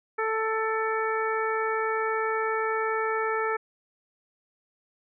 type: harmonic tone with a mistuned harmonic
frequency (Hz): 441.3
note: A4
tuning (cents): +5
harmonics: 1 / 2 / 3 / 4 / 5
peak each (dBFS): -28 / -32 / -30 / -33 / -37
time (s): 0.18-3.57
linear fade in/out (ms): 10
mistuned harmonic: 5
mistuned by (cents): +32
effects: none